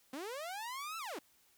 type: linear two-way sweep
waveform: sawtooth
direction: up then down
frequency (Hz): 246.9 to 1351 to 246.9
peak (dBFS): -37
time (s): 0.13-1.19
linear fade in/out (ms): 5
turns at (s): 0.98
effects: white hiss -69 dBFS RMS until 1.57 s